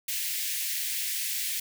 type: high-pass noise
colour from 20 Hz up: white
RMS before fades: -31 dBFS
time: 0.08-1.6 s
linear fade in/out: 5 ms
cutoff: 1800 Hz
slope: 48 dB/octave
effects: none